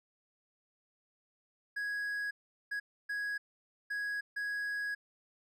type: tone bursts at uneven times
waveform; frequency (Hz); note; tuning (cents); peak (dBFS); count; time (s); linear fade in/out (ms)
triangle; 1661.2; G#6; 0; -32; 5; 1.76-2.31 / 2.71-2.8 / 3.09-3.38 / 3.9-4.21 / 4.36-4.95; 10
effects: none